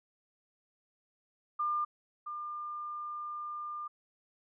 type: tone pair in turn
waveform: sine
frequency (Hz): 1200 / 1200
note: D6 / D6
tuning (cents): +37 / +37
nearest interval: unison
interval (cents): 0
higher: neither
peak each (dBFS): -29 / -37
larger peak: first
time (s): 1.59-1.85 / 2.26-3.88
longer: second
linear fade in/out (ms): 10
effects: none